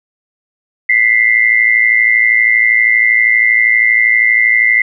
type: tone pair together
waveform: sine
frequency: 1987.4 / 2100 Hz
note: B6 / C7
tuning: +10 / +6 cents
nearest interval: minor second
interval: 96 cents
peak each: -10 dBFS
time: 0.89-4.82 s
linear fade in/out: 5 ms
effects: none